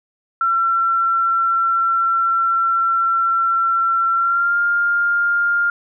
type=tone with pitch glide; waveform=sine; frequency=1354 to 1404.2 Hz; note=E6 to F6; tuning=+46 to +9 cents; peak=-14 dBFS; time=0.41-5.7 s; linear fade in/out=2 ms; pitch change=+63 cents; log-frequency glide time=4.12-4.58 s; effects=none